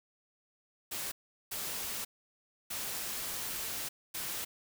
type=noise bursts at uneven times; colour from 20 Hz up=white; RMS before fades=-38 dBFS; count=4; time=0.91-1.12 / 1.51-2.05 / 2.7-3.89 / 4.14-4.45 s; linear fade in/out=10 ms; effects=none